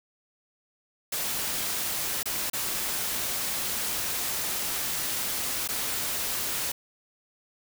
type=noise with dropouts; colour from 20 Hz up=white; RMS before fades=-30 dBFS; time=1.12-6.72 s; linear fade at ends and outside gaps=5 ms; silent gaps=2.231-2.256 / 2.5-2.532 / 5.677-5.687 s; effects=none